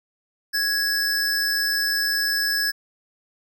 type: tone pair together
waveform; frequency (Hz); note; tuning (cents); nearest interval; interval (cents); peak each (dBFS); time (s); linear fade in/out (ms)
square; 1661.2 / 5274; G#6 / E8; 0 / 0; octave + minor sixth; 2000; -23 / -25; 0.53-2.72; 20
effects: none